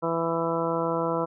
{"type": "harmonic tone", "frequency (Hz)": 166, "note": "E3", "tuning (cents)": 12, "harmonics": [1, 2, 3, 4, 5, 6, 7, 8], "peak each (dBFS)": [-33, -31, -28, -32, -38, -31, -39, -34], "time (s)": [0.02, 1.26], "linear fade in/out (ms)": 20, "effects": []}